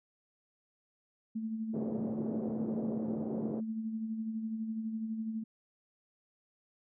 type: tone with tremolo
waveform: sine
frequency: 221.5 Hz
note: A3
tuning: 12 cents sharp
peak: -32 dBFS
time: 1.35-5.44 s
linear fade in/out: 10 ms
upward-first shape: sine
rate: 12 Hz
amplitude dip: 45%
type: band-pass noise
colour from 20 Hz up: white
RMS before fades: -39 dBFS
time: 1.73-3.61 s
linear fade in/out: 20 ms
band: 130 to 490 Hz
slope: 24 dB/octave
effects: none